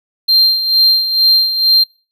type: tone with tremolo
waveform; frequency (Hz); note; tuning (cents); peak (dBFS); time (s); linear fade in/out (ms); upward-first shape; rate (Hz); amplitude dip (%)
triangle; 4171; C8; -6; -5; 0.28-1.84; 10; sine; 2.2; 65
effects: noise-tail reverb RT60 0.4 s tail -26 dB re dry